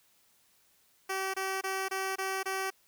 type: tone bursts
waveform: 10% pulse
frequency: 383.3 Hz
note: G4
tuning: 39 cents flat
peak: -23 dBFS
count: 6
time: 1.09-2.705 s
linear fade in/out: 10 ms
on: 250 ms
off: 23 ms
effects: white hiss -67 dBFS RMS until 2.87 s